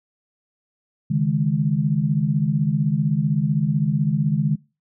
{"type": "chord", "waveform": "sine", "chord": "C# suspended second", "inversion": "none", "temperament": "equal with one note detuned", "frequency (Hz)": [139.8, 155.56, 207.7], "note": ["C#3", "D#3", "G#3"], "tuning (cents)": [15, 0, 0], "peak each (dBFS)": [-22, -20, -23], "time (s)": [1.1, 4.56], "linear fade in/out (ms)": 10, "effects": ["noise-tail reverb RT60 0.3 s tail -22 dB re dry"]}